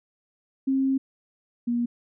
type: tone pair in turn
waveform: sine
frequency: 267.8 / 238.6 Hz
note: C4 / A#3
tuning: +40 / +41 cents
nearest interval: major second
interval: 199 cents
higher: first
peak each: -20 / -22 dBFS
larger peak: first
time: 0.67-0.98 / 1.67-1.86 s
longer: first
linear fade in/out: 10 ms
effects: none